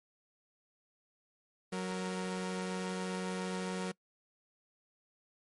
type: tone pair together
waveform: sawtooth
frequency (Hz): 185.01 / 466.2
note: F#3 / A#4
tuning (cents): 0 / 0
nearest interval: octave + major third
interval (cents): 1600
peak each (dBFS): -32 / -37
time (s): 1.72-3.92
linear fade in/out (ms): 10
effects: noise-tail reverb RT60 0.1 s tail -24 dB re dry + MP3 48 kbps